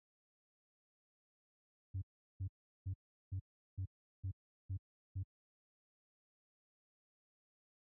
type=tone bursts; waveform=sine; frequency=94.6 Hz; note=F#2; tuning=39 cents sharp; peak=-35 dBFS; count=8; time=1.94-5.232 s; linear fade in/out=10 ms; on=79 ms; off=380 ms; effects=tanh soft clip ceiling -35 dBFS + high-pass 60 Hz 12 dB/octave